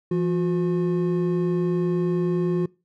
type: tone pair together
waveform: triangle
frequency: 169.76 / 359.7 Hz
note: F3 / F#4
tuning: -49 / -49 cents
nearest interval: octave + minor second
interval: 1300 cents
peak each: -21 dBFS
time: 0.11-2.66 s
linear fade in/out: 5 ms
effects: noise-tail reverb RT60 0.3 s tail -24 dB re dry